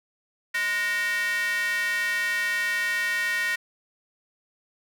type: tone with high-pass filter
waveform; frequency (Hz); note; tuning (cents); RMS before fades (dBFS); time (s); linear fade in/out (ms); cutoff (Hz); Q
square; 206.8; G#3; -7; -26; 0.54-3.56; 10; 1800; 6.1
effects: none